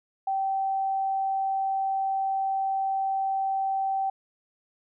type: tone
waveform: sine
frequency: 775 Hz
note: G5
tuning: 20 cents flat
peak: -24 dBFS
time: 0.27-4.1 s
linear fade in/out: 5 ms
effects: none